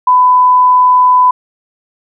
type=tone; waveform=sine; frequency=1001 Hz; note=B5; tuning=23 cents sharp; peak=-4 dBFS; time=0.07-1.31 s; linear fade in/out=5 ms; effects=none